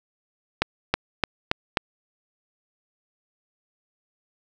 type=accelerating click train; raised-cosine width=0.3 ms; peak=-3 dBFS; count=5; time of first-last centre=0.62-1.772 s; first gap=320 ms; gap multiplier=0.93; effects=none